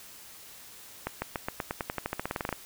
accelerating click train, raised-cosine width 0.5 ms, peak -15 dBFS, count 19, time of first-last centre 1.07-2.527 s, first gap 150 ms, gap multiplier 0.92, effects white hiss -49 dBFS RMS until 2.65 s

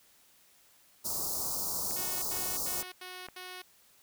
white band-stop noise, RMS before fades -34 dBFS, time 1.04-2.83 s, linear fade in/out 20 ms, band 1200 to 4500 Hz, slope 48 dB/octave
click train, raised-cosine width 0.5 ms, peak -29 dBFS, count 4, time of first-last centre 1.91-3.286 s, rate 2.18 Hz
5% pulse tone bursts, 366.4 Hz, F#4, 17 cents flat, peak -31 dBFS, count 5, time 1.96-3.62 s, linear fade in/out 5 ms, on 260 ms, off 90 ms
effects white hiss -63 dBFS RMS until 4.02 s

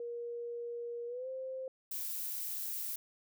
sine tone with pitch glide, 473.9 to 522.8 Hz, A#4 to C5, +28 to -1 cents, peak -38 dBFS, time 0-1.68 s, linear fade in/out 2 ms, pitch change +171 cents, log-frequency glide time 1.07-1.28 s
violet noise, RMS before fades -39 dBFS, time 1.91-2.96 s, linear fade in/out 5 ms
effects none

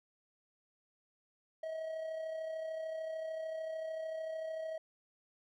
triangle tone with amplitude modulation, 640 Hz, D#5, 49 cents sharp, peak -34 dBFS, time 1.63-4.78 s, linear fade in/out 5 ms, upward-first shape sine, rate 33.4 Hz, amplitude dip 40%, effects none

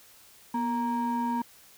triangle ring-modulated tone, 347.5 Hz, F4, 9 cents flat, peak -21 dBFS, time 0.54-1.42 s, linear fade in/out 5 ms, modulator 589 Hz, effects white hiss -55 dBFS RMS until 1.77 s

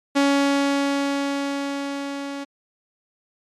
sawtooth tone with level ramp, 280 Hz, C#4, 18 cents sharp, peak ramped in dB -11 to -25 dBFS, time 0.15-2.45 s, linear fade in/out 20 ms, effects low-pass 7000 Hz 12 dB/octave + MP3 96 kbps

